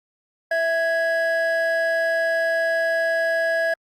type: tone pair together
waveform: triangle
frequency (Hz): 659.3 / 1661.3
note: E5 / G#6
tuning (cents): 0 / 0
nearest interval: octave + major third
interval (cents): 1600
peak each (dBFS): -18 / -20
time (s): 0.51-3.74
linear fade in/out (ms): 5
effects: tanh soft clip ceiling -12 dBFS + Opus 48 kbps